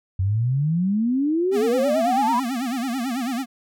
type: exponential sweep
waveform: sine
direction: up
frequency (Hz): 90.8 to 1015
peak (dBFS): -18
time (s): 0.19-2.4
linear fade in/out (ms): 5
type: tone with vibrato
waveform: square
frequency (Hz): 250.4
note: B3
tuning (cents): +24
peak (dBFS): -24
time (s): 1.51-3.46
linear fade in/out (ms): 50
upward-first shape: sine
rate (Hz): 9.1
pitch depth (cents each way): 160
effects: none